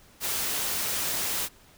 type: noise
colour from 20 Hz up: white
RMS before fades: -29 dBFS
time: 0.2-1.49 s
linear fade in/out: 50 ms
effects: pink hiss -56 dBFS RMS until 1.77 s